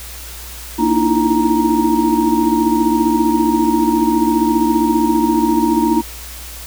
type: tone cluster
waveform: sine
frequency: 232.7 / 299.5 / 320.1 / 334.9 / 936 Hz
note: A#3 / D4 / D#4 / E4 / A#5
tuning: -3 / +34 / +49 / +27 / +7 cents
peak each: -18 dBFS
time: 0.78-6.02 s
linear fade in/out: 20 ms
effects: added 60 Hz sine -33 dBFS peak until 6.66 s + white hiss -33 dBFS RMS until 6.66 s